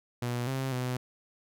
sawtooth tone with pitch steps, 121.4 / 133 / 126.1 Hz, B2 / C3 / B2, -29 / +29 / +36 cents, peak -26 dBFS, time 0.22-0.97 s, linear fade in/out 5 ms, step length 250 ms, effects none

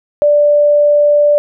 sine tone, 587.3 Hz, D5, in tune, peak -6 dBFS, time 0.22-1.38 s, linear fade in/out 0 ms, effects none

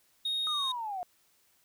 triangle tone, 3729 Hz, A#7, in tune, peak -27 dBFS, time 0.25-0.72 s, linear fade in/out 5 ms
sine linear sweep, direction down, 1262 to 698.5 Hz, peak -33 dBFS, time 0.47-1.03 s, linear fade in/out 0 ms
effects tanh soft clip ceiling -23 dBFS + white hiss -68 dBFS RMS until 1.64 s

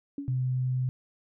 sine tone with exponential decay, 281.9 Hz, C#4, 29 cents sharp, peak -29 dBFS, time 0.18-0.45 s, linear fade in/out 2 ms, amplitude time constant 58 ms
sine tone, 127.9 Hz, C3, 39 cents flat, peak -25 dBFS, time 0.28-0.89 s, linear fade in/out 0 ms
effects none

